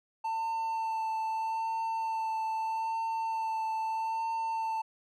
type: tone with vibrato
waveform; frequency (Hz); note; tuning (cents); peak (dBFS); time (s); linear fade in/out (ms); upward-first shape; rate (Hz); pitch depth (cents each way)
triangle; 893; A5; +25; -28; 0.24-4.82; 10; sine; 0.79; 15
effects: none